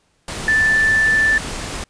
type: tone in noise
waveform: sine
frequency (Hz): 1762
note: A6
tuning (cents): +2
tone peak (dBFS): -12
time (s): 0.48-1.38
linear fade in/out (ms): 2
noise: pink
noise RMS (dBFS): -27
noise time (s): 0.28-1.84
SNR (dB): +12
effects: pink hiss -62 dBFS RMS until 1.89 s + resampled to 22050 Hz